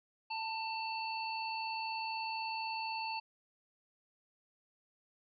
harmonic tone, 892 Hz, A5, 23 cents sharp, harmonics 1 / 3 / 5, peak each -38 / -42 / -44 dBFS, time 0.3-3.2 s, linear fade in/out 10 ms, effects none

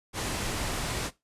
pink low-pass noise, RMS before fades -32 dBFS, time 0.13-1.11 s, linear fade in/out 50 ms, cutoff 11000 Hz, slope 24 dB/octave, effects noise-tail reverb RT60 0.2 s tail -18 dB re dry + resampled to 32000 Hz

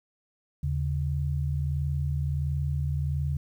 sine tone pair together, 78.9 / 140.34 Hz, D#2 / C#3, +25 / +22 cents, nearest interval minor seventh, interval 997 cents, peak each -28 dBFS, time 0.63-3.37 s, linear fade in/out 5 ms, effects 10-bit

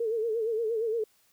sine tone with vibrato, 449.5 Hz, A4, 37 cents sharp, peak -26 dBFS, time 0-1.04 s, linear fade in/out 5 ms, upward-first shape sine, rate 8.6 Hz, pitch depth 84 cents each way, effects white hiss -66 dBFS RMS until 1.32 s

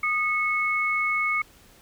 sine tone pair together, 1231 / 2195 Hz, D#6 / C#7, -19 / -18 cents, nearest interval minor seventh, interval 1001 cents, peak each -27 / -23 dBFS, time 0.03-1.42 s, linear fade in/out 5 ms, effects pink hiss -54 dBFS RMS until 1.81 s

